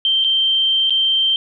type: tone with dropouts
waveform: sine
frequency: 3136 Hz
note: G7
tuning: in tune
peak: -13 dBFS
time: 0.05-1.36 s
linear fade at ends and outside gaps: 1 ms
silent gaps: 0.241-0.246 / 0.897-0.905 s
effects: none